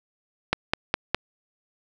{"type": "click train", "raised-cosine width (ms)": 0.3, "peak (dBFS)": -4, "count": 4, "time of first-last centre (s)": [0.53, 1.146], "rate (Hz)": 4.87, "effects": []}